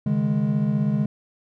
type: chord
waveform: triangle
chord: C# suspended second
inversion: none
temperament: equal with one note detuned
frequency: 138.59 / 154.4 / 207.7 Hz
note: C#3 / D#3 / G#3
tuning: 0 / -13 / 0 cents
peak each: -23 / -23 / -20 dBFS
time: 0.06-1.06 s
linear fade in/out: 5 ms
effects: none